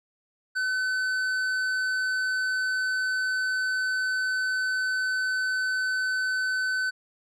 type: tone with tanh clipping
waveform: sine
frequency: 1516 Hz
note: F#6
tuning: 42 cents sharp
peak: -26 dBFS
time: 0.55-6.91 s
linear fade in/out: 20 ms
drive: 10 dB
effects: none